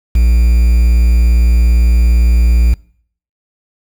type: tone with quantisation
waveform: triangle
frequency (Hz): 58.8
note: A#1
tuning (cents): +16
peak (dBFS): -4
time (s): 0.15-2.74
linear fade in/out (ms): 5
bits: 5
effects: noise-tail reverb RT60 0.6 s tail -24 dB re dry